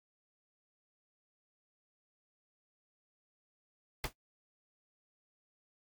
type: noise with exponential decay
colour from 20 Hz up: pink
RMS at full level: -30 dBFS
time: 4.04-4.13 s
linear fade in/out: 2 ms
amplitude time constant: 18 ms
effects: noise-tail reverb RT60 0.1 s tail -19 dB re dry + MP3 96 kbps